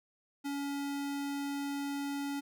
square tone, 282 Hz, C#4, 30 cents sharp, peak -35 dBFS, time 0.44-2.41 s, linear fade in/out 20 ms, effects none

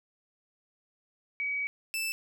sine / sawtooth tone pair in turn, 2269 / 2643 Hz, C#7 / E7, +40 / +4 cents, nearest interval minor third, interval 264 cents, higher second, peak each -29 / -27 dBFS, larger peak second, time 1.4-1.67 / 1.94-2.12 s, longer first, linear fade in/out 0 ms, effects none

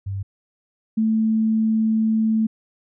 sine tone pair in turn, 98 / 220.5 Hz, G2 / A3, 0 / +4 cents, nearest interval octave + major second, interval 1404 cents, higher second, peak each -24 / -16 dBFS, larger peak second, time 0.06-0.23 / 0.97-2.47 s, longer second, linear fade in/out 10 ms, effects none

